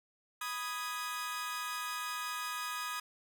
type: chord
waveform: sawtooth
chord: G# minor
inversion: first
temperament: equal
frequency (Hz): 987.8 / 1244.5 / 1661.2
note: B5 / D#6 / G#6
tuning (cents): 0 / 0 / 0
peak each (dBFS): -40 / -35 / -39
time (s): 0.41-3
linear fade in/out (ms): 5
effects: none